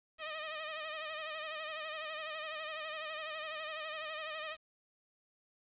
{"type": "tone with vibrato", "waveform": "10% pulse", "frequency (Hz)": 622.3, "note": "D#5", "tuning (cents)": 0, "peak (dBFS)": -31, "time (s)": [0.18, 4.57], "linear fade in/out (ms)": 50, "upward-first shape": "sine", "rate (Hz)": 12, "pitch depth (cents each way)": 57, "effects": ["resampled to 8000 Hz", "10-bit"]}